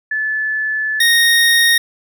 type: tone pair in turn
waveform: sine / 25% pulse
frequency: 1735 / 1860.7 Hz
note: A6 / A#6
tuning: -25 / -4 cents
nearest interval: minor second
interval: 121 cents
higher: second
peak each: -16 / -6 dBFS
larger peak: second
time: 0.11-1 / 1-1.78 s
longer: first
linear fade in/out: 5 ms
effects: none